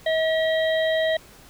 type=harmonic tone; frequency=640 Hz; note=D#5; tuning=49 cents sharp; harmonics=1 / 3 / 5 / 6; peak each=-20 / -27 / -33 / -34 dBFS; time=0.06-1.17 s; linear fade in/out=5 ms; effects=pink hiss -49 dBFS RMS until 1.49 s